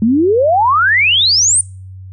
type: exponential sweep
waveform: sine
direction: up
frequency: 207.7 to 9280 Hz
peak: -8 dBFS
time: 0.02-1.61 s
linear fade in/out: 2 ms
effects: noise-tail reverb RT60 0.4 s tail -25 dB re dry + added 94 Hz sine -29 dBFS peak until 2.12 s